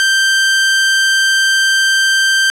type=tone; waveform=sawtooth; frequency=1568 Hz; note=G6; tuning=in tune; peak=-6 dBFS; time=0-2.5 s; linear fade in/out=0 ms; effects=low-pass 9000 Hz 12 dB/octave + 7-bit

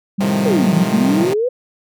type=tone with vibrato; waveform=sine; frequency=196 Hz; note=G3; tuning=in tune; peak=-15 dBFS; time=0.18-1.24 s; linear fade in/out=10 ms; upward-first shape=triangle; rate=1.6 Hz; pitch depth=50 cents each way
type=chord; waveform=10% pulse; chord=F dominant seventh; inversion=first; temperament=equal; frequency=110 / 130.81 / 155.56 / 174.61 Hz; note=A2 / C3 / Eb3 / F3; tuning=0 / 0 / 0 / 0 cents; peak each=-19 / -16 / -16 / -18 dBFS; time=0.2-1.34 s; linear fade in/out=10 ms
type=exponential two-way sweep; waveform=sine; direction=down then up; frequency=517 to 158.3 to 517 Hz; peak=-14 dBFS; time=0.45-1.49 s; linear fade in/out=10 ms; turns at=0.74 s
effects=none

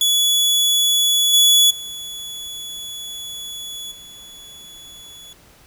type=tone with level steps; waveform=sawtooth; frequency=3400 Hz; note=G#7; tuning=40 cents sharp; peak=-11 / -7 / -26 / -35 dBFS; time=0.01-5.33 s; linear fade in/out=2 ms; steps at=1.33 / 1.7 / 3.91 s; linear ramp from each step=10 ms; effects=pink hiss -50 dBFS RMS until 5.66 s

